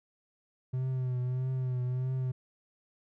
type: tone with vibrato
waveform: triangle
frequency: 127.6 Hz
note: C3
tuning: 43 cents flat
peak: -27 dBFS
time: 0.73-2.32 s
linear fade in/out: 10 ms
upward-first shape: triangle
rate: 1.6 Hz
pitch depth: 47 cents each way
effects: none